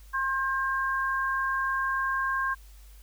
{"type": "tone pair together", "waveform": "sine", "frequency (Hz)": [1068, 1598.4], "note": ["C6", "G6"], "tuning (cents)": [35, 33], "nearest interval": "perfect fifth", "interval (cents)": 698, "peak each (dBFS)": -28, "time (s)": [0.13, 2.55], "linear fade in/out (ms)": 20, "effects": ["added 50 Hz sine -47 dBFS peak until 3.02 s", "white hiss -59 dBFS RMS until 3.02 s"]}